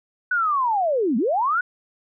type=linear two-way sweep; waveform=sine; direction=down then up; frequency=1500 to 201.7 to 1500 Hz; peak=-18 dBFS; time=0.31-1.61 s; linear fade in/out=5 ms; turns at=1.17 s; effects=none